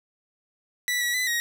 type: tone with pitch steps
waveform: sawtooth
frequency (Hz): 1965 / 1932 / 2003 / 1887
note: B6 / B6 / B6 / A#6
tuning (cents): -9 / -39 / +24 / +21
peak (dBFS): -20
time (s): 0.88-1.4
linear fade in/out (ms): 0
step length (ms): 130
effects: none